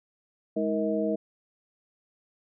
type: tone cluster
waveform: sine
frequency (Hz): 208.9 / 318.2 / 468 / 635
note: G#3 / D#4 / A#4 / D#5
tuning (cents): +10 / +39 / +7 / +35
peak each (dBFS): -30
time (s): 0.56-1.16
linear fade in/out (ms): 10
effects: none